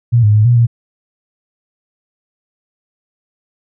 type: tone with pitch steps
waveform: sine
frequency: 118.7 / 105 / 106.8 / 120.9 / 117.6 Hz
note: A#2 / G#2 / G#2 / B2 / A#2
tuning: +32 / +19 / +49 / -36 / +16 cents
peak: -6 dBFS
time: 0.12-0.67 s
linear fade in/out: 20 ms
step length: 110 ms
effects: none